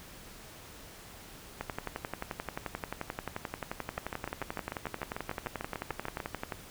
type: two click trains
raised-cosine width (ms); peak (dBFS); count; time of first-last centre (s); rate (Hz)
0.5; -19 / -20; 57 / 16; 1.61-6.522 / 3.98-6.202; 11.4 / 6.75
effects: pink hiss -50 dBFS RMS until 6.7 s